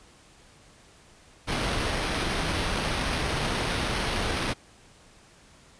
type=noise with sample-and-hold; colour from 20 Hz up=pink; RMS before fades=-28 dBFS; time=1.47-4.54 s; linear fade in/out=20 ms; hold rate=7350 Hz; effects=pink hiss -55 dBFS RMS until 5.79 s + resampled to 22050 Hz